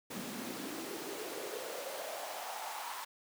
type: noise with high-pass filter sweep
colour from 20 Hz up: pink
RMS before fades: -42 dBFS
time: 0.1-3.05 s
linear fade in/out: 10 ms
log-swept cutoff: 210 to 1000 Hz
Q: 3.8
effects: none